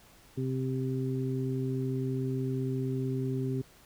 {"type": "harmonic tone", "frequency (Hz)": 130.81, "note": "C3", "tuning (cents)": 0, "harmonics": [1, 2, 3], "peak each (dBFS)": [-31, -34, -36], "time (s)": [0.37, 3.62], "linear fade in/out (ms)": 10, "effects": ["pink hiss -58 dBFS RMS until 3.85 s"]}